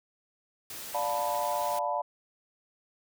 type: noise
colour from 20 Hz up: white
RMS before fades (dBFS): -41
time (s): 0.7-1.79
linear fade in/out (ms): 2
type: chord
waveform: sine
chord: B half-diminished seventh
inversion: first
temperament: equal with one note detuned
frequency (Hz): 587.3 / 704.9 / 880 / 987.8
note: D5 / F5 / A5 / B5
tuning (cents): 0 / +16 / 0 / 0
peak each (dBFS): -33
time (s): 0.94-2.02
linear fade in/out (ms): 10
effects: none